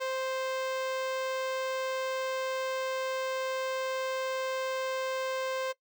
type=tone with notch filter; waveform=sawtooth; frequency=523.3 Hz; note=C5; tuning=in tune; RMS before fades=-33 dBFS; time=0-5.73 s; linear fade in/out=20 ms; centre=11000 Hz; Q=0.55; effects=noise-tail reverb RT60 0.1 s tail -19 dB re dry